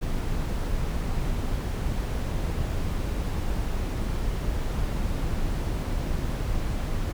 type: noise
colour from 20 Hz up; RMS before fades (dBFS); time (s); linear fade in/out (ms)
brown; -27; 0.01-7.13; 20
effects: none